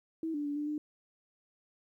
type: tone with pitch steps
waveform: sine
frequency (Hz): 323.4 / 293.1 / 288.9 / 295.6 / 300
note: E4 / D4 / D4 / D4 / D4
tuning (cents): -33 / -3 / -28 / +11 / +37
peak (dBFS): -32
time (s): 0.23-0.78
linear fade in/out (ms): 2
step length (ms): 110
effects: 12-bit